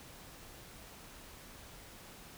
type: silence
effects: pink hiss -53 dBFS RMS until 2.37 s